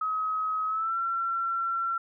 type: tone with pitch glide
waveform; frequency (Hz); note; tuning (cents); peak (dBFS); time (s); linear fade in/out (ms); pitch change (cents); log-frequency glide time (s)
sine; 1273 to 1356.5; D#6 to E6; +39 to +49; -26; 0.01-1.98; 5; +110; 0.67-0.96
effects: none